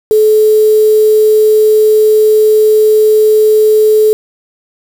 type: tone with quantisation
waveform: sine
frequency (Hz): 430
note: A4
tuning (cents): -40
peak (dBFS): -4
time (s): 0.11-4.13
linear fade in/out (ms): 0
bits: 4
effects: none